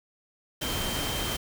sine tone in noise, 3136 Hz, G7, in tune, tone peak -35 dBFS, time 0.61-1.37 s, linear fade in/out 10 ms, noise pink, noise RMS -31 dBFS, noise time 0.61-1.37 s, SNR -7 dB, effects none

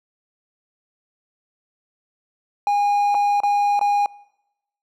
triangle tone with dropouts, 817 Hz, G#5, 29 cents flat, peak -14 dBFS, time 2.67-4.06 s, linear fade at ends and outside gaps 1 ms, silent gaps 3.145-3.149 / 3.403-3.434 / 3.793-3.812 s, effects noise-tail reverb RT60 0.9 s tail -23 dB re dry

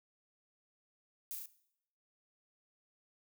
violet noise with echo, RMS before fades -42 dBFS, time 1.31-1.35 s, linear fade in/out 0 ms, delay 36 ms, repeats 3, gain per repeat -2 dB, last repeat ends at 1.458 s, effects noise-tail reverb RT60 0.7 s tail -17 dB re dry

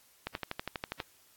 click train, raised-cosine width 0.3 ms, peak -18 dBFS, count 10, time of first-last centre 0.27-1.002 s, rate 12.3 Hz, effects white hiss -63 dBFS RMS until 1.36 s + AAC 64 kbps

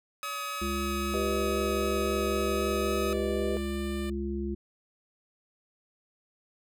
sawtooth tone with vibrato, 1268 Hz, D#6, 32 cents sharp, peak -30 dBFS, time 0.23-3.13 s, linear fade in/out 0 ms, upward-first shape triangle, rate 3.8 Hz, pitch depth 8 cents each way
10% pulse tone with pitch glide, 570 to 594.5 Hz, C#5 to D5, +48 to +21 cents, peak -32 dBFS, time 0.23-4.1 s, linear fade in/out 5 ms, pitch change +73 cents, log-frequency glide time 2.36-3.8 s
harmonic tone, 69.3 Hz, C#2, in tune, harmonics 1 / 3 / 5, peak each -34 / -34 / -34 dBFS, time 0.61-4.55 s, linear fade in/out 10 ms
sine chord, G augmented, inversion none, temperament equal, 392 / 493.9 / 622.3 Hz, G4 / B4 / D#5, 0 / 0 / 0 cents, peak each -31 / -34 / -36 dBFS, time 1.14-3.57 s, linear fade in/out 0 ms
effects none

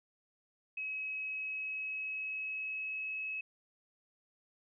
sine tone with pitch glide, 2557 to 2575 Hz, D#7 to E7, +47 to -41 cents, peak -36 dBFS, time 0.77-3.41 s, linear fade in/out 5 ms, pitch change +12 cents, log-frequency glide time 1.21-3.21 s, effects none

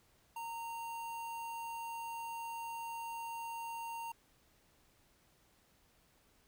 square tone with notch filter, 924 Hz, A#5, 16 cents flat, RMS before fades -43 dBFS, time 0.36-4.12 s, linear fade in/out 5 ms, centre 5100 Hz, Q 1.4, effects pink hiss -70 dBFS RMS until 6.47 s

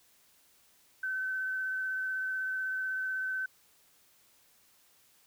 sine tone with vibrato, 1528 Hz, G6, 45 cents flat, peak -31 dBFS, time 1.03-3.46 s, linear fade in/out 5 ms, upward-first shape triangle, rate 16 Hz, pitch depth 12 cents each way, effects white hiss -65 dBFS RMS until 5.26 s

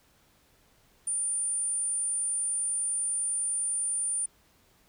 sine tone, 9250 Hz, D9, 27 cents flat, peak -27 dBFS, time 1.07-4.26 s, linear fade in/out 5 ms, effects pink hiss -64 dBFS RMS until 4.88 s

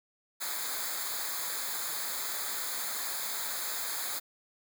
white noise with comb filter, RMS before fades -35 dBFS, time 0.4-4.2 s, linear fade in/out 20 ms, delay 0.35 ms, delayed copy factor -0.9, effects none

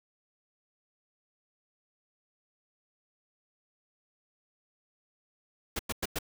pink noise bursts, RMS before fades -32 dBFS, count 4, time 5.76-6.188 s, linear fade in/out 5 ms, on 32 ms, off 100 ms, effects none

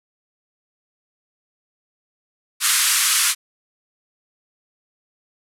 white band-pass noise, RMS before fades -18 dBFS, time 2.6-3.35 s, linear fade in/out 50 ms, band 1100 to 12000 Hz, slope 48 dB/octave, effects none

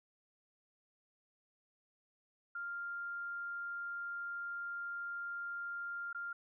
sine tone with dropouts, 1396.9 Hz, F6, in tune, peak -39 dBFS, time 2.55-6.33 s, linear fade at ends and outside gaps 5 ms, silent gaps 6.13-6.147 s, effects none

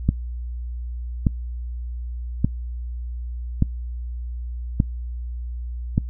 click train, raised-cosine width 5 ms, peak -4 dBFS, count 6, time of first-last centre 0.09-5.979 s, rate 0.849 Hz, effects noise-tail reverb RT60 0.1 s tail -23 dB re dry + added 60 Hz sine -27 dBFS peak until 6.09 s

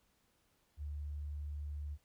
sine tone, 73.42 Hz, D2, in tune, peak -39 dBFS, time 0.77-1.98 s, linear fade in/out 50 ms, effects pink hiss -75 dBFS RMS until 2.04 s

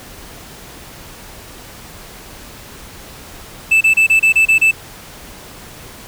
triangle tone bursts, 2637 Hz, E7, in tune, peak -6 dBFS, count 8, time 3.71-4.713 s, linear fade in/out 10 ms, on 100 ms, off 29 ms, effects pink hiss -36 dBFS RMS until 6.07 s

